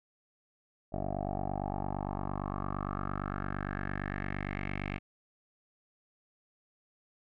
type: tone with low-pass filter sweep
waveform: 10% pulse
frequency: 48.76 Hz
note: G1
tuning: 8 cents flat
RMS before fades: -36 dBFS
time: 0.92-4.99 s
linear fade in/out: 20 ms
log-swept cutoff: 640 to 2400 Hz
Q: 4.8
effects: none